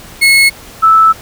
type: tone pair in turn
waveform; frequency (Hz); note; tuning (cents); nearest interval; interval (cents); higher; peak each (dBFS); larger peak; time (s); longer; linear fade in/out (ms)
35% pulse / sine; 2181 / 1313; C#7 / E6; -29 / -7; major sixth; 878; first; -3; neither; 0.21-0.5 / 0.82-1.13; second; 20
effects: pink hiss -34 dBFS RMS until 1.21 s